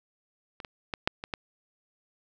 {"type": "clicks", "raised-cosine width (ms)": 0.3, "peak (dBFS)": [-25, -23, -15, -7, -20, -15], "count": 6, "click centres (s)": [0.602, 0.648, 0.938, 1.075, 1.239, 1.338], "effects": []}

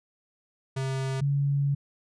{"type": "tone pair in turn", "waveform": ["square", "sine"], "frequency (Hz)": [133.4, 141.02], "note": ["C3", "C#3"], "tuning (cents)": [34, 30], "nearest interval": "minor second", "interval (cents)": 96, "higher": "second", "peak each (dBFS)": [-28, -22], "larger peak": "second", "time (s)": [[0.76, 1.21], [1.21, 1.75]], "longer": "second", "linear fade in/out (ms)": 10, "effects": ["resampled to 22050 Hz"]}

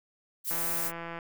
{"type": "noise", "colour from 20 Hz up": "violet", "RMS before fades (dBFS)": -31, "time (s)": [0.44, 0.92], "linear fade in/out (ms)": 50}
{"type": "click train", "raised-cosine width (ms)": 0.5, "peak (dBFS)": -24, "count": 115, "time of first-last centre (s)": [0.51, 1.189], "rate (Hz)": 168}
{"effects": []}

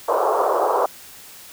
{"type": "band-pass noise", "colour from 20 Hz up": "pink", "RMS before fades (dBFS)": -19, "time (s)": [0.08, 0.86], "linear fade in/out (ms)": 5, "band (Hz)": [410, 1200], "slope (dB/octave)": 48, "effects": ["white hiss -42 dBFS RMS until 1.52 s"]}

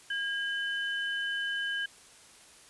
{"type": "tone pair together", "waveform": "sine", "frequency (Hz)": [1625, 3022], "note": ["G#6", "F#7"], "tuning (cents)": [-38, 36], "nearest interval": "major seventh", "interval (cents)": 1074, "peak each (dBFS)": [-31, -36], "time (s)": [0.1, 1.86], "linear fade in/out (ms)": 5, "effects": ["white hiss -55 dBFS RMS until 2.69 s", "resampled to 24000 Hz"]}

